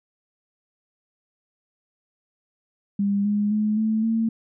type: tone with pitch steps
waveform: sine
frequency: 200.8 / 206.7 / 212.7 / 219 / 225.4 Hz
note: G3 / G#3 / G#3 / A3 / A3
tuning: +42 / -8 / +42 / -8 / +42 cents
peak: -19 dBFS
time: 2.99-4.29 s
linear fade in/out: 5 ms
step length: 260 ms
effects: none